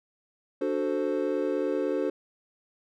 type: chord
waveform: triangle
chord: D dominant seventh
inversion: none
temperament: equal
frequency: 293.7 / 370 / 440 / 523.3 Hz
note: D4 / F#4 / A4 / C5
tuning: 0 / 0 / 0 / 0 cents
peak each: -29 dBFS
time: 0.61-2.1 s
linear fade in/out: 5 ms
effects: none